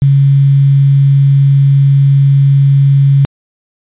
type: tone with quantisation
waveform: sine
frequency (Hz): 138.6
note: C#3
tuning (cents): 0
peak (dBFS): -4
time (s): 0.02-3.25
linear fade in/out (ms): 0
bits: 5
effects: resampled to 8000 Hz